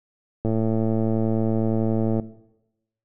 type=click train; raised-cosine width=2 ms; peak=-11 dBFS; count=195; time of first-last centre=0.45-2.198 s; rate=111 Hz; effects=noise-tail reverb RT60 0.9 s tail -17 dB re dry